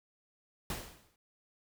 pink noise with exponential decay, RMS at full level -36 dBFS, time 0.7-1.16 s, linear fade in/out 2 ms, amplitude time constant 100 ms, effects none

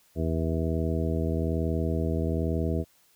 harmonic tone, 81.1 Hz, E2, 28 cents flat, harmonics 1 / 2 / 3 / 4 / 5 / 6 / 8, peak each -28 / -31 / -33 / -34 / -35 / -36 / -37 dBFS, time 0.15-2.85 s, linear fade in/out 50 ms, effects white hiss -63 dBFS RMS until 3.15 s

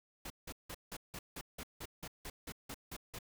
pink noise bursts, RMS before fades -45 dBFS, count 14, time 0.25-3.188 s, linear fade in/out 5 ms, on 52 ms, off 170 ms, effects none

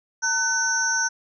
sine tone cluster, 908 / 1513 / 5610 / 6160 Hz, A#5 / F#6 / F8 / G8, -46 / +38 / +7 / -31 cents, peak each -30 / -23 / -28 / -25 dBFS, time 0.22-1.09 s, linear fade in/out 20 ms, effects none

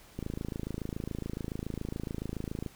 click train, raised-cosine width 3 ms, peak -22 dBFS, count 68, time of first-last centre 0.19-2.662 s, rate 27.1 Hz, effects pink hiss -56 dBFS RMS until 2.75 s

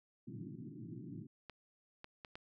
pink band-pass noise, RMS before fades -48 dBFS, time 0.27-1.27 s, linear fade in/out 10 ms, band 110 to 360 Hz, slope 96 dB/octave
clicks, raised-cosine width 0.3 ms, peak -32 dBFS, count 4, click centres 1.497 / 2.044 / 2.248 / 2.355 s
effects none

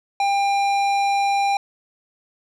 sine tone with tanh clipping, 798 Hz, G5, 31 cents sharp, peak -19 dBFS, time 0.2-1.57 s, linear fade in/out 2 ms, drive 15 dB, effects none

